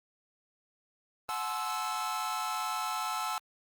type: chord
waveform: 45% pulse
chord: F# half-diminished seventh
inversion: none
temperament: equal with one note detuned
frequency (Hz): 740 / 857.4 / 1046.5 / 1318.5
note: F#5 / A5 / C6 / E6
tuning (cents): 0 / -45 / 0 / 0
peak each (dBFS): -40 / -37 / -40 / -35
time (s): 1.29-3.38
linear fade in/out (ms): 0
effects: Opus 32 kbps